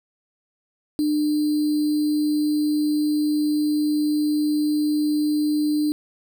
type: tone with sample-and-hold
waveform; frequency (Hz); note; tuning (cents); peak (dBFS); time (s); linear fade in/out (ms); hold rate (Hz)
sine; 300.3; D4; +39; -18; 0.99-5.92; 0; 4410
effects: none